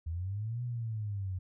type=linear two-way sweep; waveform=sine; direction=up then down; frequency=78 to 123.47 to 90.5 Hz; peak=-33 dBFS; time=0.06-1.39 s; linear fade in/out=10 ms; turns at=0.63 s; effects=none